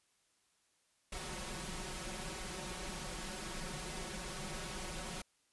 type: noise with comb filter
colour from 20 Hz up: pink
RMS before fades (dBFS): -43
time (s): 1.12-5.22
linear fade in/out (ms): 5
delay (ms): 5.4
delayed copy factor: +1
effects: white hiss -75 dBFS RMS until 5.52 s + resampled to 24000 Hz